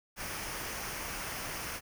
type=noise with comb filter; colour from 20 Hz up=pink; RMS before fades=-39 dBFS; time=0.16-1.81 s; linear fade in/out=50 ms; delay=0.26 ms; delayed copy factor=-0.5; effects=none